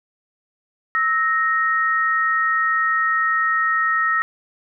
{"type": "tone pair together", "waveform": "sine", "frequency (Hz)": [1304.5, 1864.7], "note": ["E6", "A#6"], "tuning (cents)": [-18, 0], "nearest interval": "tritone", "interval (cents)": 618, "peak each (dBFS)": -19, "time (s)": [0.95, 4.22], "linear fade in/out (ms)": 0, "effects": []}